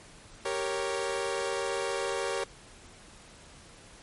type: chord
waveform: sawtooth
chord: G diminished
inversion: none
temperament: equal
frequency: 392 / 466.2 / 554.4 Hz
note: G4 / Bb4 / Db5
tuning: 0 / 0 / 0 cents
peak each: -30 dBFS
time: 0.45-2.44 s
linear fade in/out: 5 ms
effects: pink hiss -52 dBFS RMS until 4.02 s + MP3 48 kbps